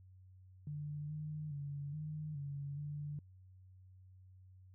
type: tone with pitch steps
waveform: sine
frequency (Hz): 147.9 / 152.2 / 142.7 / 152.7 / 141.4 / 146.7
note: D3 / D#3 / D3 / D#3 / C#3 / D3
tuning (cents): +13 / -38 / -49 / -32 / +35 / -2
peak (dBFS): -40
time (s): 0.67-3.19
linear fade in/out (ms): 2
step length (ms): 420
effects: added 93 Hz sine -57 dBFS peak until 4.74 s